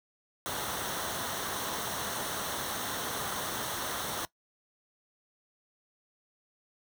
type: noise with comb filter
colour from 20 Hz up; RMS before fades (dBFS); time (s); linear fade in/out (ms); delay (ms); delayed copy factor
pink; -35; 0.46-4.25; 0; 0.41; -0.6
effects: noise-tail reverb RT60 0.1 s tail -19 dB re dry + high-pass 80 Hz 12 dB/octave